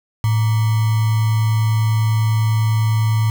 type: tone with sample-and-hold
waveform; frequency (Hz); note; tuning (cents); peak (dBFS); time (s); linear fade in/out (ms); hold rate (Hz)
sine; 110; A2; 0; -13; 0.24-3.3; 0; 1050
effects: none